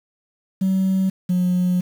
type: tone pair in turn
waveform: sine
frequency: 190 / 180.31 Hz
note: F#3 / F#3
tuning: +46 / -44 cents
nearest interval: minor second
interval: 90 cents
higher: first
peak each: -14 dBFS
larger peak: neither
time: 0.61-1.1 / 1.29-1.81 s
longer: second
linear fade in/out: 10 ms
effects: tanh soft clip ceiling -14 dBFS + 7-bit